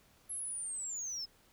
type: linear sweep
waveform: sine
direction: down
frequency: 11230 to 5080 Hz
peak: -35 dBFS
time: 0.29-1.26 s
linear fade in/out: 20 ms
effects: tanh soft clip ceiling -36 dBFS + pink hiss -66 dBFS RMS until 1.52 s